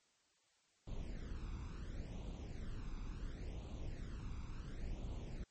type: noise with flanger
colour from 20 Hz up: brown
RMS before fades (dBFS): -45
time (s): 0.87-5.44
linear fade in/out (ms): 5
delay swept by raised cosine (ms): 0.28 to 0.83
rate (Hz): 0.71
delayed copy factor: +0.7
effects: white hiss -75 dBFS RMS until 5.5 s + MP3 32 kbps